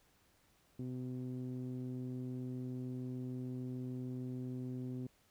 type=tone with low-pass filter; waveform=sawtooth; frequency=126.7 Hz; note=B2; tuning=45 cents sharp; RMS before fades=-42 dBFS; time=0.79-5.07 s; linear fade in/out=5 ms; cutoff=300 Hz; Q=2.8; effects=pink hiss -71 dBFS RMS until 5.3 s